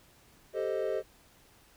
triangle chord, A half-diminished seventh, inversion third, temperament equal, 392 / 440 / 523.3 / 622.3 Hz, G4 / A4 / C5 / Eb5, 0 / 0 / 0 / 0 cents, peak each -33 dBFS, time 0.53-1.03 s, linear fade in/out 50 ms, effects pink hiss -61 dBFS RMS until 1.76 s

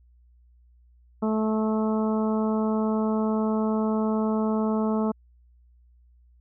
harmonic tone, 217.7 Hz, A3, 18 cents flat, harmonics 1 / 2 / 3 / 4 / 5 / 6, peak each -23 / -29 / -33 / -35 / -37 / -39 dBFS, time 1.22-5.12 s, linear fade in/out 10 ms, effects added 60 Hz sine -54 dBFS peak until 6.4 s

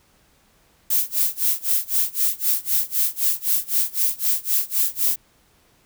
violet noise with tremolo, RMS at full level -18 dBFS, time 0.9-5.16 s, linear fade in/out 5 ms, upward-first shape sine, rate 3.9 Hz, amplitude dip 95%, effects pink hiss -59 dBFS RMS until 5.85 s

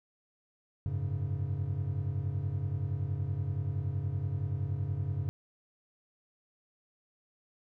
triangle chord, F# suspended second, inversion none, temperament equal with one note detuned, 92.5 / 103.11 / 138.59 Hz, F#2 / G#2 / C#3, 0 / -12 / 0 cents, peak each -33 dBFS, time 0.86-5.29 s, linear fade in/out 0 ms, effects none

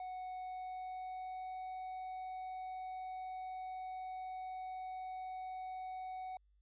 triangle tone with pitch glide, 740 to 746 Hz, F#5 to F#5, 0 to +14 cents, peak -40 dBFS, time 0-6.37 s, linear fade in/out 2 ms, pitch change +14 cents, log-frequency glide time 0.39-1.63 s, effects added 50 Hz sine -68 dBFS peak until 6.61 s + resampled to 8000 Hz

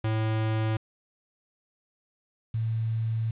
square / sine tone pair in turn, 110 / 112.51 Hz, A2 / A2, 0 / +39 cents, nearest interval unison, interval 39 cents, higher second, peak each -25 dBFS, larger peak neither, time 0.04-0.77 / 2.54-3.31 s, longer second, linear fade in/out 5 ms, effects resampled to 8000 Hz + 9-bit

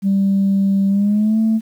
sine tone with pitch glide, 196 to 221.3 Hz, G3 to A3, 0 to +10 cents, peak -11 dBFS, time 0.02-1.61 s, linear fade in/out 50 ms, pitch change +210 cents, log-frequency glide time 0.89-1.39 s, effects tanh soft clip ceiling -9 dBFS + 8-bit

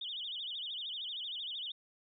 sine tone with vibrato, 3300 Hz, G#7, 12 cents flat, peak -38 dBFS, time 0.01-1.72 s, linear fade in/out 5 ms, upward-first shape sine, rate 13 Hz, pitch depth 210 cents each way, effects none

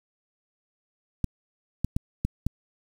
clicks, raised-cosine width 5 ms, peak -12 dBFS, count 5, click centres 1.243 / 1.846 / 1.965 / 2.25 / 2.466 s, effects 7-bit

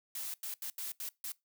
blue noise bursts at uneven times, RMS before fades -40 dBFS, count 6, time 0.15-0.34 / 0.43-0.54 / 0.62-0.7 / 0.78-0.92 / 1-1.09 / 1.24-1.32 s, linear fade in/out 2 ms, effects noise-tail reverb RT60 0.2 s tail -22 dB re dry

